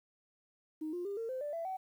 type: tone with pitch steps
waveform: sine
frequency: 311.1 / 353.3 / 401.1 / 455.5 / 517.2 / 587.3 / 666.9 / 757.2 Hz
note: D#4 / F4 / G4 / A#4 / C5 / D5 / E5 / F#5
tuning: 0 / +20 / +40 / -40 / -20 / 0 / +20 / +40 cents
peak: -35 dBFS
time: 0.81-1.77 s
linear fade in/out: 10 ms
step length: 120 ms
effects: tanh soft clip ceiling -31 dBFS + 11-bit